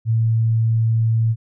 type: tone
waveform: sine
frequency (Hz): 113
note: A2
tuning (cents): +47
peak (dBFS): -14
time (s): 0.05-1.36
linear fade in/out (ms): 50
effects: none